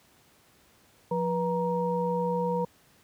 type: tone cluster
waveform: sine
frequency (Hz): 176 / 487.1 / 938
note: F3 / B4 / A#5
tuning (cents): +14 / -24 / +11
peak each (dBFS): -30 / -28 / -31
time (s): 1.11-2.65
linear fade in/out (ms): 5
effects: pink hiss -61 dBFS RMS until 3.03 s + high-pass 80 Hz 12 dB/octave